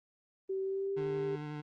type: tone with pitch glide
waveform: sine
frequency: 384 to 400.1 Hz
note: G4 to G4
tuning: -36 to +35 cents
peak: -32 dBFS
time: 0.49-1.36 s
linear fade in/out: 10 ms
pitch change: +71 cents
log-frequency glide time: 0.62-1.1 s
type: tone with vibrato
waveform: 25% pulse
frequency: 149.7 Hz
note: D3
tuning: 33 cents sharp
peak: -35 dBFS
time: 0.96-1.62 s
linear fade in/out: 20 ms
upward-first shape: square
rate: 11 Hz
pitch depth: 11 cents each way
effects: low-pass 3000 Hz 12 dB/octave + Opus 32 kbps